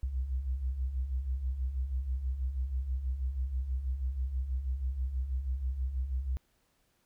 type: beating tone pair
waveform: sine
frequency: 60 / 66.2 Hz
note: B1 / C2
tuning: -49 / +21 cents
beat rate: 6.2 Hz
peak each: -38 / -31 dBFS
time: 0.03-6.37 s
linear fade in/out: 0 ms
effects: pink hiss -73 dBFS RMS until 7.05 s